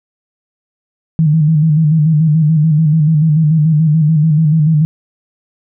sine tone with vibrato, 155.56 Hz, D#3, in tune, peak -7 dBFS, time 1.19-4.85 s, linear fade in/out 0 ms, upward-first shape square, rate 6.9 Hz, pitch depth 62 cents each way, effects none

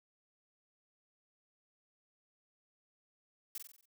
blue noise with echo, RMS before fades -42 dBFS, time 3.55-3.58 s, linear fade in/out 2 ms, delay 46 ms, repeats 6, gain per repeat -5 dB, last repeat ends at 3.856 s, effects none

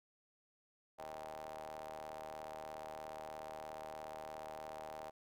sawtooth ring-modulated tone, 76.9 Hz, D#2, 20 cents flat, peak -39 dBFS, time 0.98-5.11 s, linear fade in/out 20 ms, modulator 709 Hz, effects none

